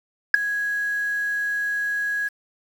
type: tone with ADSR envelope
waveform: sine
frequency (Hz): 1661.2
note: G#6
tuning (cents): 0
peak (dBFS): -3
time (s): 0.34-2.29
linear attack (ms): 3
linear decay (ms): 8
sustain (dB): -19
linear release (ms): 17
effects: tanh soft clip ceiling -5 dBFS + 7-bit